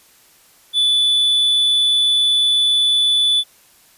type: tone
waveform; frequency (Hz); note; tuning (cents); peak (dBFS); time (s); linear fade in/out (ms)
triangle; 3474; A7; -23; -11; 0.73-3.44; 50
effects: white hiss -51 dBFS RMS until 3.97 s + resampled to 32000 Hz